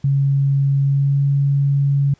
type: tone with pitch glide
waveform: sine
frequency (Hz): 138.59 to 140.12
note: C#3 to C#3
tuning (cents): 0 to +19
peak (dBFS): -13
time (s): 0.04-2.14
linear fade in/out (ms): 5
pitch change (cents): +19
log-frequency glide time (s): 0.81-1.23
effects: pink hiss -57 dBFS RMS until 2.19 s + resampled to 16000 Hz